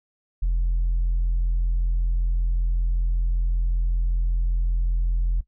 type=tone; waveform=sine; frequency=42.61 Hz; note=F1; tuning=42 cents flat; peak=-17 dBFS; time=0.42-5.41 s; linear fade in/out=10 ms; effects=noise-tail reverb RT60 0.1 s tail -18 dB re dry + tanh soft clip ceiling -17 dBFS